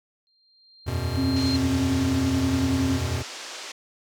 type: tone with exponential growth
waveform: sine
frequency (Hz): 4186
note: C8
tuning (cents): 0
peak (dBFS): -26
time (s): 0.27-1.56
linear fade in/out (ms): 0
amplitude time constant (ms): 280
type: chord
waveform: square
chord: E suspended second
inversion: none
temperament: equal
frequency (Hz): 82.41 / 92.5 / 123.47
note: E2 / F#2 / B2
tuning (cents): 0 / 0 / 0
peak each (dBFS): -30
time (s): 0.86-3.23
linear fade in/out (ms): 20
type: tone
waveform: sine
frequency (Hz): 266.4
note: C4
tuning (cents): +31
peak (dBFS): -22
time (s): 1.15-3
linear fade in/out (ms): 50
type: band-pass noise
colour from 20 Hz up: white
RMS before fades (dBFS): -38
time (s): 1.36-3.72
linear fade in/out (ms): 5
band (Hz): 310 to 6500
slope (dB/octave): 24
effects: none